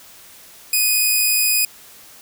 5% pulse tone, 2489 Hz, D#7, in tune, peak -5 dBFS, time 0.73-1.65 s, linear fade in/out 2 ms, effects white hiss -44 dBFS RMS until 2.21 s

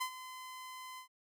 sawtooth tone with ADSR envelope, 1025 Hz, C6, 36 cents flat, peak -29 dBFS, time 0-1.08 s, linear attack 15 ms, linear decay 80 ms, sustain -13 dB, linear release 98 ms, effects none

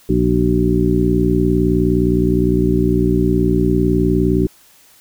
harmonic tone with a mistuned harmonic, 59.6 Hz, A#1, 39 cents sharp, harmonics 1 / 2 / 3 / 4 / 5 / 6, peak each -20 / -21 / -18 / -22 / -18 / -18 dBFS, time 0.09-4.47 s, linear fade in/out 5 ms, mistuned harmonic 6, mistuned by +86 cents, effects white hiss -49 dBFS RMS until 5 s

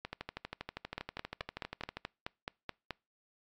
two click trains, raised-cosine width 0.3 ms, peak -21 / -23 dBFS, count 10 / 25, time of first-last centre 0.98-2.907 / 0.05-1.97 s, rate 4.67 / 12.5 Hz, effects noise-tail reverb RT60 0.3 s tail -26 dB re dry + AAC 64 kbps

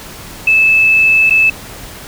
sine tone with dropouts, 2618 Hz, E7, 13 cents flat, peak -6 dBFS, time 0.47-1.5 s, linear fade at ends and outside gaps 5 ms, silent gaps 1.298-1.306 s, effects pink hiss -31 dBFS RMS until 2.07 s

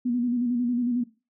sine tone with vibrato, 242.8 Hz, B3, 29 cents flat, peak -22 dBFS, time 0.05-1.04 s, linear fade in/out 10 ms, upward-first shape square, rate 11 Hz, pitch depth 43 cents each way, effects noise-tail reverb RT60 0.3 s tail -18 dB re dry

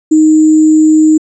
sine tone with sample-and-hold, 311.1 Hz, D#4, in tune, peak -3 dBFS, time 0.11-1.18 s, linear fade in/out 10 ms, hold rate 7350 Hz, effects resampled to 22050 Hz

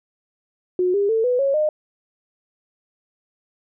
sine tone with pitch steps, 363.1 / 402.9 / 447 / 496 / 550.4 / 610.7 Hz, F#4 / G4 / A4 / B4 / C#5 / D#5, -33 / +48 / +27 / +7 / -12 / -32 cents, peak -16 dBFS, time 0.79-1.69 s, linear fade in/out 2 ms, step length 150 ms, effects none

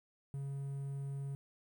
triangle tone, 138.59 Hz, C#3, in tune, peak -36 dBFS, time 0.34-1.35 s, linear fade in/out 0 ms, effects 11-bit

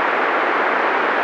white band-pass noise, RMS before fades -18 dBFS, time 0-1.23 s, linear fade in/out 0 ms, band 300 to 1800 Hz, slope 24 dB/octave, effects none

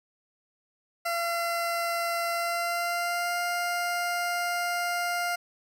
20% pulse tone with pitch glide, 682 to 701.6 Hz, F5 to F5, -41 to +8 cents, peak -22 dBFS, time 1.05-5.36 s, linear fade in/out 10 ms, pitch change +49 cents, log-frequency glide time 2.3-3.39 s, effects 10-bit

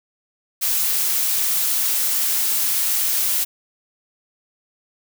blue noise, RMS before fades -20 dBFS, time 0.61-3.45 s, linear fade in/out 20 ms, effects none

